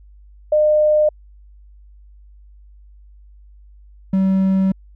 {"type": "tone pair in turn", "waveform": ["sine", "triangle"], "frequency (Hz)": [607, 191.19], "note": ["D#5", "G3"], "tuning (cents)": [-43, -43], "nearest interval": "octave + minor sixth", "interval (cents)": 2000, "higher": "first", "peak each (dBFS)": -11, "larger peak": "neither", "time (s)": [[0.52, 1.09], [4.13, 4.72]], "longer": "second", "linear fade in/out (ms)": 5, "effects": ["added 50 Hz sine -42 dBFS peak until 4.95 s"]}